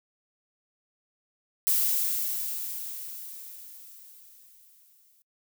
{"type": "noise with exponential decay", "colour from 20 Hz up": "violet", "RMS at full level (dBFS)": -23, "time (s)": [1.67, 5.22], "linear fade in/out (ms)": 0, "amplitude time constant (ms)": 770, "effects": ["noise-tail reverb RT60 0.1 s tail -25 dB re dry"]}